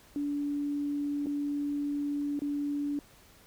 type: tone with dropouts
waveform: sine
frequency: 288.5 Hz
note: D4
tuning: 31 cents flat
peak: -29 dBFS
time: 0.16-2.99 s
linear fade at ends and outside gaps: 1 ms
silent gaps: 1.26-1.268 / 2.392-2.419 s
effects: pink hiss -58 dBFS RMS until 3.46 s